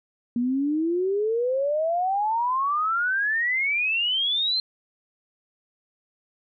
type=exponential sweep; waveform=sine; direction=up; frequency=235 to 4186 Hz; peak=-21 dBFS; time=0.36-4.6 s; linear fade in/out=2 ms; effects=none